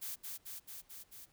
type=noise with echo; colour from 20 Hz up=blue; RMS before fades=-42 dBFS; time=0.01-0.16 s; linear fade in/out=20 ms; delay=220 ms; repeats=5; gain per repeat=-2 dB; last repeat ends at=1.26 s; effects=pink hiss -70 dBFS RMS until 1.32 s